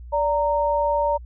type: tone pair together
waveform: sine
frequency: 582.1 / 925 Hz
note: D5 / A#5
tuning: -15 / -14 cents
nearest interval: minor sixth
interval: 801 cents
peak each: -21 dBFS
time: 0.12-1.18 s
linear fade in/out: 20 ms
effects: added 60 Hz sine -36 dBFS peak until 1.25 s